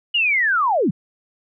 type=linear sweep; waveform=sine; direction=down; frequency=2924 to 133.7 Hz; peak=-15 dBFS; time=0.14-0.91 s; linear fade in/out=10 ms; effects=none